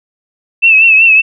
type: tone with vibrato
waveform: sine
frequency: 2637 Hz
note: E7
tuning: in tune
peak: -3 dBFS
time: 0.62-1.22 s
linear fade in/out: 20 ms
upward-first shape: triangle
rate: 5.3 Hz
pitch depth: 70 cents each way
effects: none